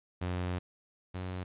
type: tone pair in turn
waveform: sawtooth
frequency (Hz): 90 / 91.84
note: F#2 / F#2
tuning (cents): -47 / -12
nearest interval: unison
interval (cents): 35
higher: second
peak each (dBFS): -28 / -32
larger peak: first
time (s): 0.21-0.59 / 1.14-1.44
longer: first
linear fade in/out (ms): 10
effects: resampled to 8000 Hz + 11-bit